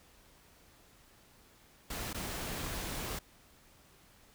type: noise with dropouts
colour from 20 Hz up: pink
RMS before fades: -39 dBFS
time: 1.9-3.19 s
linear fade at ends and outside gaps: 5 ms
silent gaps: 2.131-2.144 s
effects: pink hiss -62 dBFS RMS until 4.34 s